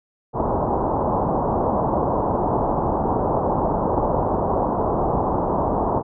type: low-pass noise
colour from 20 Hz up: white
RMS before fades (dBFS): -21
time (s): 0.33-6.03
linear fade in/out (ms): 50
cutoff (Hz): 1000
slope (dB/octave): 48
effects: none